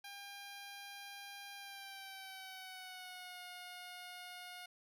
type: tone with pitch glide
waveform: 10% pulse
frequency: 802 to 718.6 Hz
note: G5 to F5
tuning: +39 to +49 cents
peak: -40 dBFS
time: 0.04-4.66 s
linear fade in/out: 5 ms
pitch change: -190 cents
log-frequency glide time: 1.55-3.42 s
effects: none